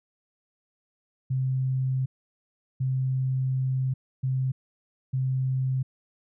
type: tone bursts at uneven times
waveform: sine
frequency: 130.81 Hz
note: C3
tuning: in tune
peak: -23 dBFS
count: 4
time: 1.3-2.06 / 2.8-3.94 / 4.23-4.52 / 5.13-5.83 s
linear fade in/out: 10 ms
effects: none